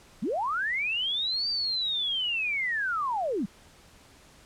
sine linear two-way sweep, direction up then down, 166.6 to 4695 to 166.6 Hz, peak -26 dBFS, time 0.22-3.46 s, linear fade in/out 10 ms, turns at 1.49 s, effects pink hiss -55 dBFS RMS until 4.45 s + low-pass 10000 Hz 12 dB/octave

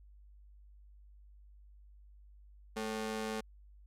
sawtooth ring-modulated tone, 329.6 Hz, E4, in tune, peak -29 dBFS, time 2.76-3.41 s, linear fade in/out 10 ms, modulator 112 Hz, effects added 50 Hz sine -55 dBFS peak until 3.86 s + low-pass 11000 Hz 12 dB/octave

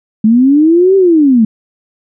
sine linear two-way sweep, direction up then down, 210.6 to 393.2 to 210.6 Hz, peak -4 dBFS, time 0.24-1.45 s, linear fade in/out 5 ms, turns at 0.96 s, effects none

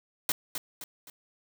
white noise with echo, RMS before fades -27 dBFS, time 0.29-0.32 s, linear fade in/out 2 ms, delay 260 ms, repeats 3, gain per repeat -7 dB, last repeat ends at 1.1 s, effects none

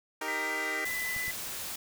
10% pulse chord, Eb major, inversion none, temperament equal, 311.1 / 392 / 466.2 Hz, Eb4 / G4 / Bb4, 0 / 0 / 0 cents, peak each -30 dBFS, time 0.21-0.85 s, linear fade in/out 5 ms
sine tone, 2000 Hz, B6, 21 cents sharp, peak -32 dBFS, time 0.28-1.31 s, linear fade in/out 2 ms
white noise, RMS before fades -38 dBFS, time 0.85-1.76 s, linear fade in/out 5 ms
clicks, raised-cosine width 5 ms, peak -33 dBFS, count 2, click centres 1.164 / 1.281 s
effects none

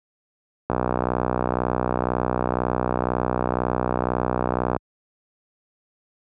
click train, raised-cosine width 1 ms, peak -7 dBFS, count 253, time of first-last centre 0.7-4.765 s, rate 62 Hz, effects high-pass 60 Hz 12 dB/octave

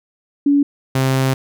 sine / sawtooth tone pair in turn, 284.6 / 132.43 Hz, C#4 / C3, +46 / +21 cents, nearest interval octave + minor second, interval 1325 cents, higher first, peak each -10 dBFS, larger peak neither, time 0.46-0.63 / 0.95-1.34 s, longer second, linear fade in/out 5 ms, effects none

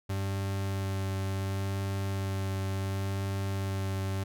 40% pulse tone with vibrato, 97.2 Hz, G2, 14 cents flat, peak -29 dBFS, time 0.09-4.24 s, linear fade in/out 10 ms, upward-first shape sine, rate 0.7 Hz, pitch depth 12 cents each way, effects none

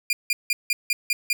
sawtooth tone bursts, 2400 Hz, D7, 37 cents sharp, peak -16 dBFS, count 7, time 0.1-1.33 s, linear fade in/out 2 ms, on 30 ms, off 170 ms, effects none

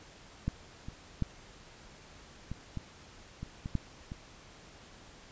clicks, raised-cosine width 5 ms, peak -18 / -29 / -17 / -25 / -24 / -26 / -25 / -17 / -27 dBFS, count 9, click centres 0.48 / 0.885 / 1.223 / 2.516 / 2.773 / 3.43 / 3.659 / 3.753 / 4.119 s, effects pink hiss -54 dBFS RMS until 5.31 s + resampled to 16000 Hz

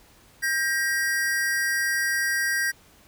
square tone pair together, 1593 / 1894.4 Hz, G6 / A#6, +27 / +27 cents, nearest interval minor third, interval 300 cents, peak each -26 dBFS, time 0.42-2.72 s, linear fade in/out 20 ms, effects pink hiss -55 dBFS RMS until 3.07 s

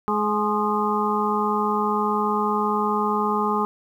harmonic tone with a mistuned harmonic, 210.5 Hz, G#3, 24 cents sharp, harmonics 1 / 2 / 4 / 5 / 6, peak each -26 / -26 / -26 / -26 / -26 dBFS, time 0.08-3.65 s, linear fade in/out 0 ms, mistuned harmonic 6, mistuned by -45 cents, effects 9-bit

